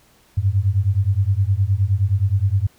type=beating tone pair; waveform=sine; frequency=93.5 / 103.1 Hz; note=F#2 / G#2; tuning=+19 / -12 cents; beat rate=9.6 Hz; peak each=-18 dBFS; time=0.37-2.67 s; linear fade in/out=10 ms; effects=pink hiss -55 dBFS RMS until 2.78 s